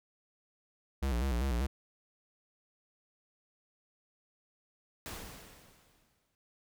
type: tone with vibrato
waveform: square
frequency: 63.2 Hz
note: B1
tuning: 41 cents sharp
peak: -30 dBFS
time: 1.02-1.67 s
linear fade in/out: 10 ms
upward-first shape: square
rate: 5.1 Hz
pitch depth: 120 cents each way
type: noise with exponential decay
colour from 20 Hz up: pink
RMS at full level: -41 dBFS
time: 5.06-6.35 s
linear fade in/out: 0 ms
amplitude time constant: 280 ms
effects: none